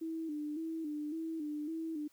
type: tone with vibrato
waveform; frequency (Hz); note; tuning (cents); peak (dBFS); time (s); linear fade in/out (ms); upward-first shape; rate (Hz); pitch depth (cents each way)
sine; 311.1; D#4; 0; -36; 0.01-2.08; 10; square; 1.8; 71
effects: white hiss -69 dBFS RMS until 2.12 s